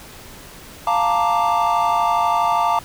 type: chord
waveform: triangle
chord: Bb major seventh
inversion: second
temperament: equal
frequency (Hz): 698.5 / 880 / 932.3 / 1174.7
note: F5 / A5 / Bb5 / D6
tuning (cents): 0 / 0 / 0 / 0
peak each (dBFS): -19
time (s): 0.87-2.79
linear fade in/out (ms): 2
effects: pink hiss -40 dBFS RMS until 2.84 s